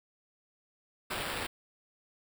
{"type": "noise with sample-and-hold", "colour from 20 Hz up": "blue", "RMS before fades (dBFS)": -36, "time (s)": [1.1, 1.47], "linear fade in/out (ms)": 10, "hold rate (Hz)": 6300, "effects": []}